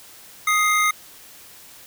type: tone pair together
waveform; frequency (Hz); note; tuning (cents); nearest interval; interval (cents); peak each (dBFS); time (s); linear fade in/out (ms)
square; 1248.7 / 2100; D#6 / C7; +6 / +6; major sixth; 900; -20; 0.47-0.91; 5
effects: white hiss -45 dBFS RMS until 1.86 s